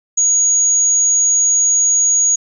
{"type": "tone", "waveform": "sine", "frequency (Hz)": 6700, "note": "G#8", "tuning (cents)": 14, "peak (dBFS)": -10, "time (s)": [0.17, 2.36], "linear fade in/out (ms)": 10, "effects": []}